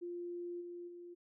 sine tone with level steps, 349.2 Hz, F4, in tune, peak -40 / -44 / -48 dBFS, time 0.01-1.15 s, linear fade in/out 20 ms, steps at 0.6 / 0.87 s, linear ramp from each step 20 ms, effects none

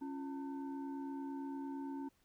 sine tone with frequency modulation, 276.1 Hz, C#4, 7 cents flat, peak -40 dBFS, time 0.01-2.09 s, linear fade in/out 10 ms, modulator 621 Hz, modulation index 0.64, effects pink hiss -75 dBFS RMS until 2.24 s

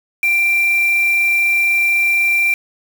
sine tone with quantisation, 2362 Hz, D7, 9 cents sharp, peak -12 dBFS, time 0.23-2.54 s, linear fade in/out 2 ms, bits 4, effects none

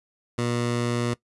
15% pulse tone, 120 Hz, B2, 49 cents flat, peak -17 dBFS, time 0.38-1.14 s, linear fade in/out 5 ms, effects noise-tail reverb RT60 0.1 s tail -19 dB re dry + resampled to 24000 Hz

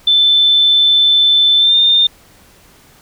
sine tone with pitch glide, 3528 to 3617 Hz, A7 to A7, +4 to +47 cents, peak -7 dBFS, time 0.07-2.07 s, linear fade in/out 5 ms, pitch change +43 cents, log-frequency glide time 1.58-1.76 s, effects pink hiss -46 dBFS RMS until 3.01 s

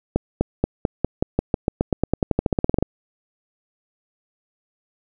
accelerating click train, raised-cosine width 2 ms, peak -4 dBFS, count 24, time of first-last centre 0.16-2.826 s, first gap 250 ms, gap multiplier 0.92, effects none

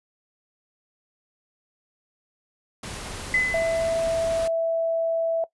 pink noise, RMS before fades -35 dBFS, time 2.83-4.48 s, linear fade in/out 5 ms
sine tone with exponential decay, 2020 Hz, B6, 39 cents sharp, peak -17 dBFS, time 3.34-4.17 s, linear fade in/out 2 ms, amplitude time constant 180 ms
sine tone, 659.3 Hz, E5, in tune, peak -20 dBFS, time 3.54-5.44 s, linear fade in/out 2 ms
effects noise-tail reverb RT60 0.1 s tail -18 dB re dry + resampled to 24000 Hz

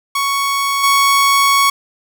sawtooth tone with level steps, 1112 Hz, C#6, 5 cents sharp, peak -11 / -6 dBFS, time 0.15-1.7 s, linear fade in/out 5 ms, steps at 0.83 s, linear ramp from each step 10 ms, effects none

